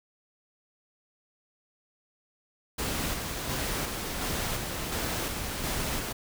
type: noise with tremolo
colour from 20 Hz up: pink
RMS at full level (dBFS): -31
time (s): 2.78-6.13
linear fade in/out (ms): 10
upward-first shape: square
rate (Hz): 1.4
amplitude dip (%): 30
effects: none